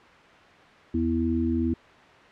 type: harmonic tone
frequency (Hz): 82.41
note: E2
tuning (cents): 0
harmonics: 1 / 3 / 4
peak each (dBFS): -29 / -25 / -27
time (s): 0.94-1.74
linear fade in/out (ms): 5
effects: white hiss -50 dBFS RMS until 2.31 s + low-pass 2000 Hz 12 dB/octave